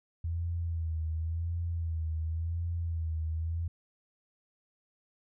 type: tone with vibrato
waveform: sine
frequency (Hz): 82.41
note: E2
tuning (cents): 0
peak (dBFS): -30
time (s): 0.24-3.68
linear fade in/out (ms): 5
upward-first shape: sine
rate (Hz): 0.92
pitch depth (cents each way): 59
effects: none